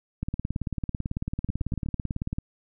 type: two click trains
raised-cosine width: 5 ms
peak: -19 / -16 dBFS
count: 4 / 40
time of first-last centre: 1.49-1.861 / 0.23-2.385 s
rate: 8.08 / 18.1 Hz
effects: none